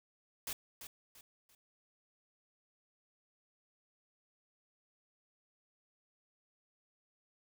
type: noise with echo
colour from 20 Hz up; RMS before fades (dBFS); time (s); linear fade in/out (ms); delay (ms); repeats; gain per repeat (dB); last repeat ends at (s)
white; -40; 0.47-0.53; 2; 340; 3; -9; 1.55
effects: none